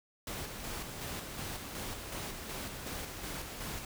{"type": "noise with tremolo", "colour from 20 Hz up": "pink", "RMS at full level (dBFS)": -40, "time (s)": [0.27, 3.85], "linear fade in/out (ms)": 2, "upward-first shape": "square", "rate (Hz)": 2.7, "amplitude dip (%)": 35, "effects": []}